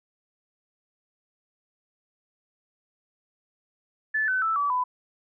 sine tone with pitch steps, 1741 / 1515.6 / 1319.4 / 1148.6 / 999.9 Hz, A6 / F#6 / E6 / D6 / B5, -19 / +41 / +1 / -39 / +21 cents, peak -22 dBFS, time 4.14-4.84 s, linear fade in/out 10 ms, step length 140 ms, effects none

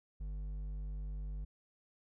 triangle tone with hard clipping, 50 Hz, G1, 35 cents sharp, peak -40 dBFS, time 0.2-1.45 s, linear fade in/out 10 ms, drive 10 dB, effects none

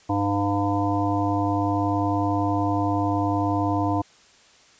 harmonic tone, 100.6 Hz, G2, 45 cents sharp, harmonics 1 / 3 / 5 / 7 / 9 / 10, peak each -26 / -24 / -34 / -27 / -30 / -31 dBFS, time 0.09-4.02 s, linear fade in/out 10 ms, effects white hiss -54 dBFS RMS until 4.79 s + resampled to 16000 Hz

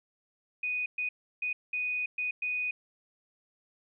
sine tone bursts at uneven times, 2484 Hz, D#7, 3 cents flat, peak -29 dBFS, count 6, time 0.63-0.86 / 0.98-1.09 / 1.42-1.53 / 1.73-2.06 / 2.18-2.31 / 2.42-2.71 s, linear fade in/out 5 ms, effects none

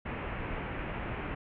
pink low-pass noise, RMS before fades -37 dBFS, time 0.05-1.35 s, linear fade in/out 10 ms, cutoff 2700 Hz, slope 48 dB/octave, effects none

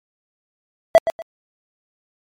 triangle tone with echo, 659.3 Hz, E5, in tune, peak -3 dBFS, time 0.95-0.98 s, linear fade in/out 0 ms, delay 120 ms, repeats 2, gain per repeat -11 dB, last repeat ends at 1.22 s, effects MP3 64 kbps

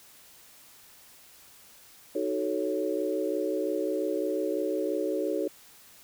sine chord, D# half-diminished seventh, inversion none, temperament equal with one note detuned, 311.1 / 374.3 / 440 / 554.4 Hz, D#4 / F#4 / A4 / C#5, 0 / +20 / 0 / 0 cents, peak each -32 dBFS, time 2.15-5.48 s, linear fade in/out 5 ms, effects white hiss -54 dBFS RMS until 6.03 s

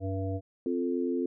harmonic tone, 96 Hz, G2, 36 cents flat, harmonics 1 / 3 / 5 / 7, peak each -31 / -36 / -38 / -39 dBFS, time 0-0.41 s, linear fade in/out 50 ms
sine chord, F major, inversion second, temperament equal, 261.6 / 349.2 / 440 Hz, C4 / F4 / A4, 0 / 0 / 0 cents, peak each -30 / -31 / -34 dBFS, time 0.66-1.26 s, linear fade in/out 2 ms
effects none

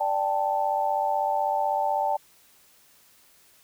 sine chord, D suspended fourth, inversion none, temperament equal, 587.3 / 784 / 880 Hz, D5 / G5 / A5, 0 / 0 / 0 cents, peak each -29 / -26 / -26 dBFS, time 0-2.17 s, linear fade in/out 10 ms, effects white hiss -58 dBFS RMS until 3.63 s

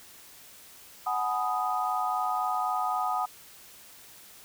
sine chord, G# minor seventh, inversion third, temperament equal with one note detuned, 740 / 843.7 / 987.8 / 1244.5 Hz, F#5 / G#5 / B5 / D#6, 0 / +27 / 0 / 0 cents, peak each -30 / -33 / -36 / -30 dBFS, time 1.06-3.26 s, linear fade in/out 10 ms, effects white hiss -51 dBFS RMS until 4.44 s

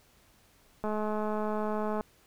click train, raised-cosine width 1 ms, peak -20 dBFS, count 250, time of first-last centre 0.84-2.009 s, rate 213 Hz, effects pink hiss -63 dBFS RMS until 2.26 s

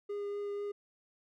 triangle tone with vibrato, 407.5 Hz, G#4, 33 cents flat, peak -33 dBFS, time 0.09-0.72 s, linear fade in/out 10 ms, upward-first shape triangle, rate 4.1 Hz, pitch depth 10 cents each way, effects none

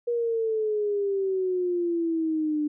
sine exponential sweep, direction down, 479.6 to 296.3 Hz, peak -23 dBFS, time 0.07-2.68 s, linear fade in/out 10 ms, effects none

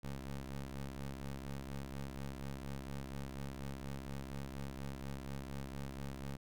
20% pulse ring-modulated tone, 67.7 Hz, C#2, 40 cents flat, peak -34 dBFS, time 0.03-6.37 s, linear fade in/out 10 ms, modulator 69.8 Hz, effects none

